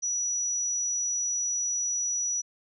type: tone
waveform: sine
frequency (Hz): 5870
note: F#8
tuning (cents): -15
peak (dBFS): -26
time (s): 0.02-2.42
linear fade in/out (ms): 20
effects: none